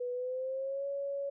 sine tone with pitch glide, 492.5 to 559.2 Hz, B4 to C#5, -5 to +15 cents, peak -33 dBFS, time 0-1.3 s, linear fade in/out 10 ms, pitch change +220 cents, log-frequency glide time 0.12-0.86 s, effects none

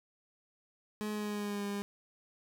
30% pulse tone with pitch glide, 211.5 to 202.3 Hz, G#3 to G#3, +32 to -45 cents, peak -32 dBFS, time 1.01-1.82 s, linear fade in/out 0 ms, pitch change -77 cents, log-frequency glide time 1.11-1.65 s, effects none

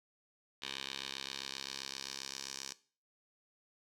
10% pulse tone with band-pass filter sweep, 67.6 Hz, C#2, 43 cents flat, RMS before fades -44 dBFS, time 0.62-2.73 s, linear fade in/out 5 ms, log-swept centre 3500 to 5700 Hz, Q 2.2, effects noise-tail reverb RT60 0.4 s tail -18 dB re dry

